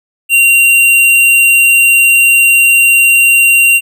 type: tone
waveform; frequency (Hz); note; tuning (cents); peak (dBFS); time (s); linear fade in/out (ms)
square; 2763; F7; -19; -5; 0.29-3.81; 50
effects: none